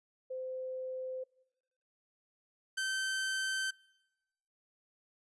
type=tone pair in turn; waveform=sine / sawtooth; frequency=516 / 1546.3 Hz; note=C5 / G6; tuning=-24 / -24 cents; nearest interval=octave + perfect fifth; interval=1900 cents; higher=second; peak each=-37 / -29 dBFS; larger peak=second; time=0.3-1.24 / 2.77-3.71 s; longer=neither; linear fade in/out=10 ms; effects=noise-tail reverb RT60 1.0 s tail -24 dB re dry + resampled to 24000 Hz